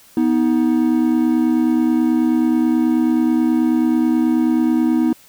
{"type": "tone pair together", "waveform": "triangle", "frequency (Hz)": [246.6, 315.9], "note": ["B3", "D#4"], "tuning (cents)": [-2, 26], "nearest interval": "major third", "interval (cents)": 428, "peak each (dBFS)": -14, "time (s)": [0.17, 5.13], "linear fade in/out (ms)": 2, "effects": ["white hiss -48 dBFS RMS until 5.28 s"]}